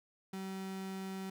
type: tone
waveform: 35% pulse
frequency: 191.1 Hz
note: G3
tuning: 44 cents flat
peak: -38 dBFS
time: 0.33-1.3 s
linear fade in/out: 5 ms
effects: none